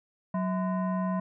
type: tone with frequency modulation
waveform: sine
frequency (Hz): 185.4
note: F#3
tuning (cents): +4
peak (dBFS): -26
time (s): 0.34-1.2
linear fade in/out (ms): 5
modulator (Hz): 835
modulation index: 0.75
effects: none